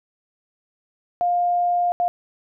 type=tone bursts at uneven times; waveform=sine; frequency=705 Hz; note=F5; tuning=16 cents sharp; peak=-17 dBFS; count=2; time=1.21-1.92 / 2-2.08 s; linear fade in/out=0 ms; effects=none